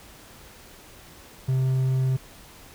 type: tone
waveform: triangle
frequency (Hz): 130.81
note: C3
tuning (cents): 0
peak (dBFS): -18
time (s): 1.48-2.17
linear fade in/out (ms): 10
effects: pink hiss -48 dBFS RMS until 2.74 s